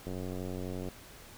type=click train; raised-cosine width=2 ms; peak=-26 dBFS; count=76; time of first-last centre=0.07-0.886 s; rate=91.9 Hz; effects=pink hiss -52 dBFS RMS until 1.37 s